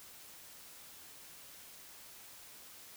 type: silence
effects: white hiss -54 dBFS RMS until 2.96 s